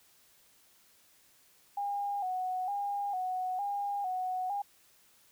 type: tone with vibrato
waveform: sine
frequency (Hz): 773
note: G5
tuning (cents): -24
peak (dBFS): -31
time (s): 1.77-4.62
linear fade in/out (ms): 5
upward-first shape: square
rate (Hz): 1.1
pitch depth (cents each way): 78
effects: white hiss -64 dBFS RMS until 5.31 s